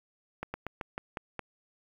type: slowing click train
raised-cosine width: 0.5 ms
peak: -20 dBFS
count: 7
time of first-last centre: 0.43-1.393 s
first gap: 110 ms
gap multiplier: 1.15
effects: 9-bit